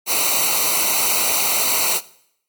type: noise with comb filter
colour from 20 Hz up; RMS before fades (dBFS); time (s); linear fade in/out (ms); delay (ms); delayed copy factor
white; -18; 0.06-2.01; 50; 0.59; -0.9
effects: noise-tail reverb RT60 0.7 s tail -19 dB re dry + MP3 96 kbps